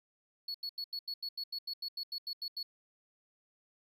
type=tone bursts; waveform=triangle; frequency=4386 Hz; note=C#8; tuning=19 cents flat; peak=-35 dBFS; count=15; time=0.48-2.63 s; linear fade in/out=5 ms; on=64 ms; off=85 ms; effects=none